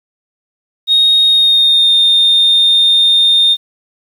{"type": "tone with pitch glide", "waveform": "sine", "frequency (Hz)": [3729, 3646], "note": ["A#7", "A#7"], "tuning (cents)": [0, -39], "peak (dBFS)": -5, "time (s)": [0.87, 3.57], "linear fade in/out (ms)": 50, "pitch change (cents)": -39, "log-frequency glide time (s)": [1.25, 1.94], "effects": ["tanh soft clip ceiling -3 dBFS", "7-bit"]}